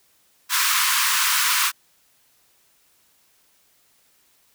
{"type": "high-pass noise", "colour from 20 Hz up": "pink", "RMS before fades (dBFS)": -20, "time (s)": [0.49, 1.72], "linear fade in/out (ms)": 50, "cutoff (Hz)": 970, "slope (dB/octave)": 96, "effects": ["white hiss -61 dBFS RMS until 4.54 s"]}